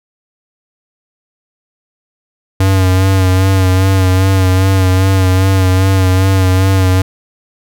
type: tone with vibrato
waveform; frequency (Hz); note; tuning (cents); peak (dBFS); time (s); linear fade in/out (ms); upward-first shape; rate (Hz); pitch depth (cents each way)
square; 94.4; F#2; +35; -8; 2.6-7.02; 5; sine; 2.5; 37
effects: none